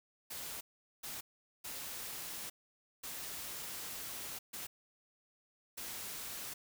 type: noise bursts at uneven times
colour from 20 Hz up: white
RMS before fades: -44 dBFS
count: 6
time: 0.3-0.61 / 1.03-1.21 / 1.64-2.5 / 3.03-4.39 / 4.53-4.67 / 5.77-6.54 s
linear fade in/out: 10 ms
effects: none